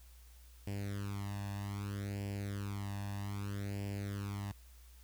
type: tone with flanger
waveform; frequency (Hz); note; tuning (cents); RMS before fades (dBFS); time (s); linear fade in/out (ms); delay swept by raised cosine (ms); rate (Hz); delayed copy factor
sawtooth; 100.4; G2; +42; -40; 0.67-4.52; 5; 0.39 to 1.14; 0.63; +0.8
effects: added 60 Hz sine -55 dBFS peak until 5.03 s + white hiss -65 dBFS RMS until 5.03 s